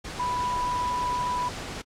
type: tone in noise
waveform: sine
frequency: 987.8 Hz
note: B5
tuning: in tune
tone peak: -25 dBFS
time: 0.19-1.49 s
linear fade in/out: 10 ms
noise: pink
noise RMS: -36 dBFS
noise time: 0.04-1.82 s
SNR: +8 dB
effects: low-pass 7000 Hz 12 dB/octave + AAC 64 kbps